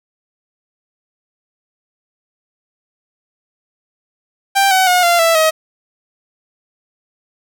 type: tone with pitch steps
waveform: sawtooth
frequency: 787 / 753.6 / 721.7 / 691.1 / 661.8 / 633.7 Hz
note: G5 / F#5 / F#5 / F5 / E5 / D#5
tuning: +7 / +32 / -43 / -18 / +7 / +32 cents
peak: -6 dBFS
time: 4.55-5.51 s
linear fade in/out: 20 ms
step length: 160 ms
effects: none